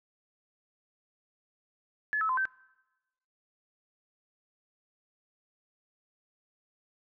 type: tone with pitch steps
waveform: sine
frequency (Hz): 1714 / 1299 / 1030 / 1550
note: A6 / E6 / C6 / G6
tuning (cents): -46 / -26 / -28 / -20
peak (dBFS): -26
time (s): 2.13-2.454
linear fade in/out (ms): 0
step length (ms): 81
effects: noise-tail reverb RT60 1.0 s tail -23 dB re dry